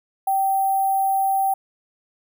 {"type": "tone with sample-and-hold", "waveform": "sine", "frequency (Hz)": 777, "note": "G5", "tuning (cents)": -16, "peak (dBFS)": -17, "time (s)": [0.27, 1.54], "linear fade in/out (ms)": 5, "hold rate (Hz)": 11025, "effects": []}